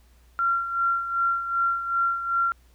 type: tone with tremolo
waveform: sine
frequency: 1373 Hz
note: F6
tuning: 30 cents flat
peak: -19 dBFS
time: 0.39-2.52 s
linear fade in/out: 0 ms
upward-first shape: sine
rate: 2.6 Hz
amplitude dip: 65%
effects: added 60 Hz sine -54 dBFS peak until 2.74 s + pink hiss -63 dBFS RMS until 2.74 s